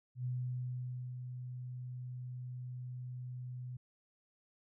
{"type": "tone with ADSR envelope", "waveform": "sine", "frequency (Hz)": 125.2, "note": "B2", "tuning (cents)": 24, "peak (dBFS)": -34, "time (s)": [0.15, 3.77], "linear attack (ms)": 99, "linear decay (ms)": 900, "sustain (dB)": -7, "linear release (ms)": 7, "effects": []}